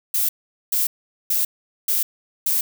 violet noise bursts, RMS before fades -20 dBFS, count 5, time 0.14-2.61 s, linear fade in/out 5 ms, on 150 ms, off 430 ms, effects none

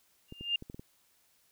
sine tone with exponential growth, 2806 Hz, F7, 8 cents sharp, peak -24 dBFS, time 0.28-0.56 s, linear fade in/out 5 ms, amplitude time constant 60 ms
clicks, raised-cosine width 3 ms, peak -31 dBFS, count 6, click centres 0.324 / 0.41 / 0.624 / 0.699 / 0.745 / 0.795 s
effects white hiss -69 dBFS RMS until 1.51 s

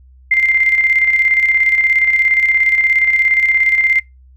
sine tone with tremolo, 2093 Hz, C7, in tune, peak -8 dBFS, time 0.31-4 s, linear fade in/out 5 ms, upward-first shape square, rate 17 Hz, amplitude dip 45%, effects noise-tail reverb RT60 0.2 s tail -25 dB re dry + added 64 Hz sine -41 dBFS peak until 4.36 s

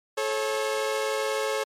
sawtooth tone pair together, 432.6 / 545 Hz, A4 / C#5, -29 / -29 cents, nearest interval major third, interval 400 cents, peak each -24 dBFS, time 0.17-1.64 s, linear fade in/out 10 ms, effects low-pass 11000 Hz 12 dB/octave + MP3 64 kbps

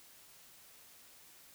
silence, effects white hiss -59 dBFS RMS until 1.54 s

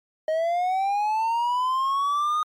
triangle linear sweep, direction up, 621 to 1240 Hz, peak -19 dBFS, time 0.28-2.43 s, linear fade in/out 2 ms, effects MP3 64 kbps

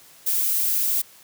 violet noise, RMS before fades -22 dBFS, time 0.26-1.02 s, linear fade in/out 10 ms, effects white hiss -50 dBFS RMS until 1.23 s + high-pass 80 Hz 12 dB/octave

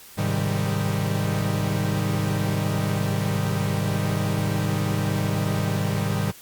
45% pulse chord, Ab major seventh, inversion none, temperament equal with one note detuned, 103.83 / 132.33 / 155.56 / 196 Hz, Ab2 / C3 / Eb3 / G3, 0 / +20 / 0 / 0 cents, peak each -26 / -30 / -27 / -28 dBFS, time 0.17-6.32 s, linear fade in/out 20 ms, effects white hiss -46 dBFS RMS until 6.41 s + Opus 48 kbps

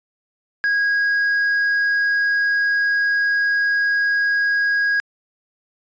triangle tone, 1645 Hz, G#6, 17 cents flat, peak -14 dBFS, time 0.64-5 s, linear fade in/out 0 ms, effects resampled to 16000 Hz

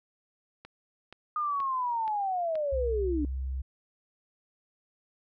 click train, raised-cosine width 0.3 ms, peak -29 dBFS, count 5, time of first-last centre 0.65-2.555 s, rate 2.1 Hz
sine linear sweep, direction down, 1231 to 280.8 Hz, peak -27 dBFS, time 1.36-3.25 s, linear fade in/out 2 ms
sine tone with pitch glide, 64 to 65.69 Hz, C2 to C2, -38 to +7 cents, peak -30 dBFS, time 2.72-3.62 s, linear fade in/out 10 ms, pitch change +45 cents, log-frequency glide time 2.98-3.16 s
effects none

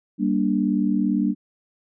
sine chord, G minor, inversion none, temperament just, 196 / 235.2 / 294 Hz, G3 / Bb3 / D4, 0 / +16 / +2 cents, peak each -22 / -23 / -23 dBFS, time 0.18-1.35 s, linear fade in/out 50 ms, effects none

